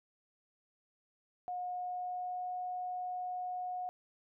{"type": "tone with pitch glide", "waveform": "sine", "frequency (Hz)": [721, 727.3], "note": ["F#5", "F#5"], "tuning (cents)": [-45, -30], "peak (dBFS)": -36, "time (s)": [1.48, 3.89], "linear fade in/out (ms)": 0, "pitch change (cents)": 15, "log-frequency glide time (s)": [1.6, 2.54], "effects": []}